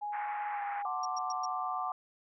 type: tone with pitch glide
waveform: sine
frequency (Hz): 830.6 to 813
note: G#5 to G#5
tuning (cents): 0 to -37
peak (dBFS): -34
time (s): 0.01-0.87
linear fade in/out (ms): 20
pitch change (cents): -37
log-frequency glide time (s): 0.51-0.62
type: band-pass noise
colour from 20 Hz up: pink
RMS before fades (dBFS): -43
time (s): 0.12-0.83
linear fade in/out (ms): 20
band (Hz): 790 to 2200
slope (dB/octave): 48
type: chord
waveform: sine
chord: D dominant seventh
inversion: first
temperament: equal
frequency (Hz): 740 / 880 / 1046.5 / 1174.7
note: F#5 / A5 / C6 / D6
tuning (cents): 0 / 0 / 0 / 0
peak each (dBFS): -36 / -41 / -40 / -36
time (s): 0.85-1.92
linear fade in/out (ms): 2
type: tone bursts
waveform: sine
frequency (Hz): 5610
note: F8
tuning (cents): +7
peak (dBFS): -38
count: 4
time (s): 1.03-1.456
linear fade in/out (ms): 5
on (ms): 24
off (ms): 110
effects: none